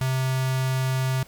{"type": "tone with notch filter", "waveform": "square", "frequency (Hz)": 130.81, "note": "C3", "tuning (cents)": 0, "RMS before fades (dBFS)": -24, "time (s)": [0.01, 1.23], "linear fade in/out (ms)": 2, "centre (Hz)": 320, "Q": 0.77, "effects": ["pink hiss -51 dBFS RMS until 1.27 s"]}